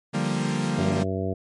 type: chord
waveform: 40% pulse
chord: G minor seventh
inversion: second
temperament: equal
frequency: 146.83 / 174.61 / 196 / 233.1 Hz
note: D3 / F3 / G3 / Bb3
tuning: 0 / 0 / 0 / 0 cents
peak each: -28 dBFS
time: 0.13-1.04 s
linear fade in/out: 20 ms
type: high-pass noise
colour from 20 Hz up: white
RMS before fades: -43 dBFS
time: 0.24-0.69 s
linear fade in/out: 10 ms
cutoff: 320 Hz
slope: 48 dB/octave
type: harmonic tone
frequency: 95 Hz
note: F#2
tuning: 46 cents sharp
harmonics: 1 / 2 / 3 / 4 / 5 / 6 / 7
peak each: -29 / -31 / -33 / -32 / -33 / -39 / -33 dBFS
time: 0.78-1.34 s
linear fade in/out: 10 ms
effects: low-pass 9000 Hz 12 dB/octave + MP3 48 kbps